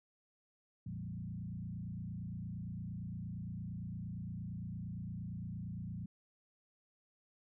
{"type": "tone with frequency modulation", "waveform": "sine", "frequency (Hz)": 144.9, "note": "D3", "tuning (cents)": -23, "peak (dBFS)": -40, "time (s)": [0.86, 6.06], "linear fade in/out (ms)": 5, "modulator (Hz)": 28.7, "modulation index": 2, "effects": []}